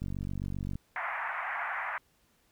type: click train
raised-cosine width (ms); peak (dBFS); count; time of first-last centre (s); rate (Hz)
5; -24; 36; 0.02-0.755; 47.6
type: band-pass noise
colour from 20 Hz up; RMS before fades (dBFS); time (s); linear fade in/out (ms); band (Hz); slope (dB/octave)
white; -35; 0.96-1.98; 0; 700 to 2100; 48
effects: pink hiss -69 dBFS RMS until 2.51 s